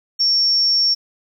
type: tone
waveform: sine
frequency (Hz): 5480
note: F8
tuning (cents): -34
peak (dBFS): -13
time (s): 0.19-0.95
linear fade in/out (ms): 20
effects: 8-bit